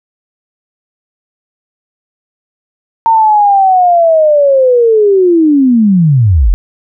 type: linear sweep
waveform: sine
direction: down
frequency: 916 to 36.71 Hz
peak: -4 dBFS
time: 3.06-6.54 s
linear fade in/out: 0 ms
effects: none